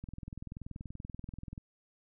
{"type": "click train", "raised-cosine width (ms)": 5, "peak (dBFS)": -30, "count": 33, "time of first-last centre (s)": [0.04, 1.578], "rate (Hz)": 20.8, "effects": []}